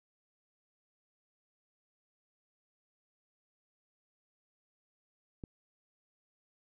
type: click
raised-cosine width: 3 ms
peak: -29 dBFS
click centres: 5.438 s
effects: none